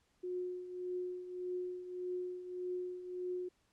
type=tone with tremolo; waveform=sine; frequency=361.8 Hz; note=F#4; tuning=39 cents flat; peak=-35 dBFS; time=0.23-3.49 s; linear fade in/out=10 ms; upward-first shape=triangle; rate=1.7 Hz; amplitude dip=70%; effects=pink hiss -75 dBFS RMS until 3.72 s + low-pass 9000 Hz 12 dB/octave